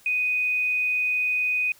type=tone with frequency modulation; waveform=sine; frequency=2492 Hz; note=D#7; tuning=2 cents sharp; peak=-21 dBFS; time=0.06-1.72 s; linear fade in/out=2 ms; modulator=27.4 Hz; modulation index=0.26; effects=white hiss -55 dBFS RMS until 1.79 s